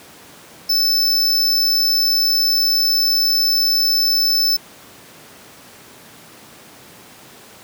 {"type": "tone", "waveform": "square", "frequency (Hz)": 5274, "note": "E8", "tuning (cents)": 0, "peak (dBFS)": -14, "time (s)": [0.69, 4.57], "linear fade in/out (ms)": 10, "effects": ["pink hiss -42 dBFS RMS until 7.63 s", "high-pass 150 Hz 12 dB/octave"]}